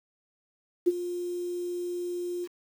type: tone with ADSR envelope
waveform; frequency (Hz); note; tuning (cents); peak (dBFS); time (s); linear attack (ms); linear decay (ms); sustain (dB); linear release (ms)
sine; 352.9; F4; +18; -16; 0.86-2.48; 18; 34; -14; 43
effects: 8-bit